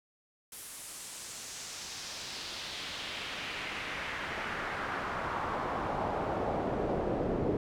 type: noise with band-pass filter sweep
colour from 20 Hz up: brown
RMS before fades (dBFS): -36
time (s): 0.52-7.57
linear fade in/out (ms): 2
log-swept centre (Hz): 11000 to 410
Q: 1.6
effects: none